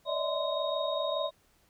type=tone cluster; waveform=sine; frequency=577 / 619 / 644 / 1032 / 3744 Hz; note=D5 / D#5 / E5 / C6 / A#7; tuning=-31 / -9 / -41 / -24 / +7 cents; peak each=-33 / -37 / -34 / -36 / -37 dBFS; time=0.05-1.31 s; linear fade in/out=50 ms; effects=pink hiss -67 dBFS RMS until 1.69 s